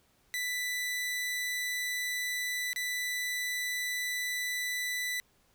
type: tone with dropouts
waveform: sawtooth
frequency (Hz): 1984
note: B6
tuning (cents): +7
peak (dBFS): -28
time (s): 0.34-5.2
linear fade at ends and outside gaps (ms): 0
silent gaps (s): 2.731-2.761
effects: pink hiss -68 dBFS RMS until 5.54 s